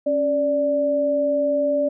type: tone pair together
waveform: sine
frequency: 275.9 / 584.6 Hz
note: C#4 / D5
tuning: -8 / -8 cents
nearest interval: octave + minor second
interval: 1300 cents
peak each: -25 / -18 dBFS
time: 0.06-1.89 s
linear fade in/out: 10 ms
effects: none